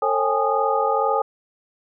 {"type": "tone cluster", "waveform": "sine", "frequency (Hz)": [448.1, 542, 802, 844, 1234], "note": ["A4", "C#5", "G5", "G#5", "D#6"], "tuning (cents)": [32, -39, 39, 28, -15], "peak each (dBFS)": -24, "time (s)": [0.02, 1.22], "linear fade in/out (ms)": 5, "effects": []}